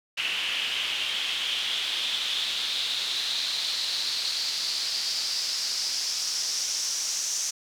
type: noise with band-pass filter sweep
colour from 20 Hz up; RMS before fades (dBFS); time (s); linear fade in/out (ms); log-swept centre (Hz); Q
pink; -29; 0.17-7.51; 10; 2800 to 6100; 4.7
effects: none